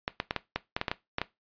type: clicks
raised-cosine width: 0.3 ms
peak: -12 dBFS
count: 11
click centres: 0.079 / 0.201 / 0.309 / 0.363 / 0.56 / 0.765 / 0.814 / 0.882 / 0.915 / 1.184 / 1.216 s
effects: noise-tail reverb RT60 0.2 s tail -18 dB re dry + resampled to 11025 Hz